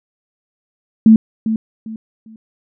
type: tone with echo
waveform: sine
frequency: 221 Hz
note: A3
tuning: 8 cents sharp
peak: -3 dBFS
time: 1.06-1.16 s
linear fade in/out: 2 ms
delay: 400 ms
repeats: 3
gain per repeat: -11 dB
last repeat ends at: 2.36 s
effects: none